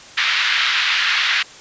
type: band-pass noise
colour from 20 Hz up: pink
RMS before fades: -18 dBFS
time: 0.17-1.43 s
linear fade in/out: 10 ms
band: 1500 to 4000 Hz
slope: 24 dB/octave
effects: white hiss -40 dBFS RMS until 1.6 s + resampled to 16000 Hz